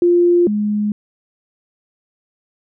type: tone pair in turn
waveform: sine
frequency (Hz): 349.2 / 209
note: F4 / G#3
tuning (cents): 0 / +11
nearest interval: major sixth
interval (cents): 889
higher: first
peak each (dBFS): -9 / -15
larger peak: first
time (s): 0.02-0.47 / 0.47-0.92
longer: neither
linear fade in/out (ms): 2
effects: none